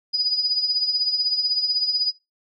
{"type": "tone with tremolo", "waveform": "sine", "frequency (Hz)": 4942, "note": "D#8", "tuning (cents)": -13, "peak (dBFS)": -16, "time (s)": [0.13, 2.12], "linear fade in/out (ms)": 20, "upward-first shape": "sine", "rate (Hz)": 16, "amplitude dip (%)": 60, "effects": ["noise-tail reverb RT60 0.2 s tail -18 dB re dry", "MP3 96 kbps"]}